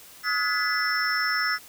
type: tone cluster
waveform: sine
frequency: 1268 / 1448 / 1698 / 2000 / 5330 Hz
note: D#6 / F#6 / G#6 / B6 / E8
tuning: +32 / -38 / +38 / +21 / +18 cents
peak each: -29 dBFS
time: 0.23-1.59 s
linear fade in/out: 50 ms
effects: white hiss -48 dBFS RMS until 1.68 s